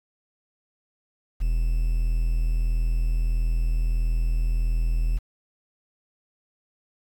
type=tone with quantisation; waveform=triangle; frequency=40.77 Hz; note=E1; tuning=18 cents flat; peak=-18 dBFS; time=1.4-5.19 s; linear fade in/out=20 ms; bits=8; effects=none